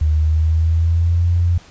sine tone with pitch glide, 76.8 to 86.7 Hz, D#2 to F2, -22 to -12 cents, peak -12 dBFS, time 0.01-1.58 s, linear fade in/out 5 ms, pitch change +210 cents, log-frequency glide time 0.12-1.3 s, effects pink hiss -45 dBFS RMS until 1.7 s + resampled to 16000 Hz

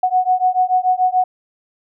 sine beating tone pair, 734 / 740.9 Hz, F#5 / F#5, -14 / +2 cents, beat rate 6.9 Hz, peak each -16 dBFS, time 0.03-1.24 s, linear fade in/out 5 ms, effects none

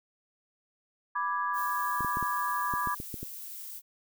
sine chord, G# diminished, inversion first, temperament equal, 987.8 / 1174.7 / 1661.2 Hz, B5 / D6 / G#6, 0 / 0 / 0 cents, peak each -32 / -31 / -35 dBFS, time 1.15-2.95 s, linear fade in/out 10 ms
violet noise, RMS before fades -42 dBFS, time 1.53-3.82 s, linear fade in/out 50 ms
clicks, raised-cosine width 3 ms, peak -25 dBFS, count 9, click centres 2.007 / 2.047 / 2.171 / 2.227 / 2.738 / 2.873 / 3.001 / 3.142 / 3.23 s
effects none

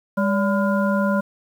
harmonic tone with a mistuned harmonic, 202.2 Hz, G#3, 46 cents flat, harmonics 1 / 3 / 5 / 7, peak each -19 / -23 / -27 / -27 dBFS, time 0.17-1.21 s, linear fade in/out 10 ms, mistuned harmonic 3, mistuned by -95 cents, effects 8-bit

